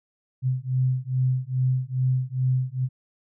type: beating tone pair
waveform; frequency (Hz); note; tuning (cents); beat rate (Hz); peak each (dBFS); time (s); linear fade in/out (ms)
sine; 127.6 / 130; C3 / C3; -43 / -11; 2.4; -24; 0.42-2.89; 50
effects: none